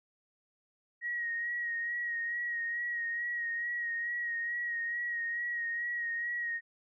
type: tone with vibrato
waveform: sine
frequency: 1889 Hz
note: A#6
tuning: 22 cents sharp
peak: -32 dBFS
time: 1.01-6.61 s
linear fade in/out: 50 ms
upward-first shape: sine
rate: 2.3 Hz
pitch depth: 30 cents each way
effects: none